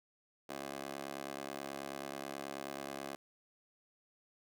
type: tone with high-pass filter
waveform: 15% pulse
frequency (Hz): 69.3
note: C#2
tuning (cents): 0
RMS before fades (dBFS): -44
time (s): 0.49-3.16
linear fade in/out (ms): 5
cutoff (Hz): 430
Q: 1.5
effects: none